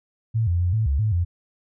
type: tone with pitch steps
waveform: sine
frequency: 112.7 / 86.7 / 88.7 / 110.2 / 69.6 / 107.9 / 86.9 Hz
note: A2 / F2 / F2 / A2 / C#2 / A2 / F2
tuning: +42 / -12 / +27 / +3 / +8 / -33 / -8 cents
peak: -18 dBFS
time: 0.34-1.25 s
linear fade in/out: 20 ms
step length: 130 ms
effects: none